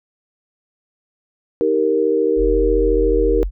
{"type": "chord", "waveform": "sine", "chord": "Eb major", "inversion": "none", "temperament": "equal with one note detuned", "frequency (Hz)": [313.3, 392, 466.2], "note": ["Eb4", "G4", "Bb4"], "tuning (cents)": [12, 0, 0], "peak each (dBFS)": [-21, -19, -16], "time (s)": [1.61, 3.43], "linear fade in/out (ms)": 0}
{"type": "tone", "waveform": "sine", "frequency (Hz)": 46.27, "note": "F#1", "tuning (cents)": 1, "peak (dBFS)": -18, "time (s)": [2.36, 3.51], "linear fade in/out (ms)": 50}
{"effects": []}